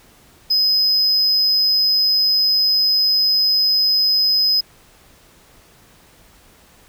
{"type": "tone", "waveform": "triangle", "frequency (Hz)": 5050, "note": "D#8", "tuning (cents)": 25, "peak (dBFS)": -12, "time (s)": [0.5, 4.61], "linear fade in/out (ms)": 10, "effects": ["pink hiss -50 dBFS RMS until 6.88 s"]}